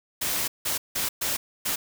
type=noise bursts at uneven times; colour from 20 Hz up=white; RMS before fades=-27 dBFS; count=5; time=0.21-0.48 / 0.65-0.78 / 0.95-1.09 / 1.21-1.37 / 1.65-1.76 s; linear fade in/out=10 ms; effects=none